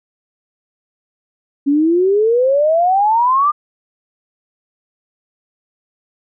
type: exponential sweep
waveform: sine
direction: up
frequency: 275.2 to 1216 Hz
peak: -10 dBFS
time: 1.66-3.52 s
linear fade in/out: 20 ms
effects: none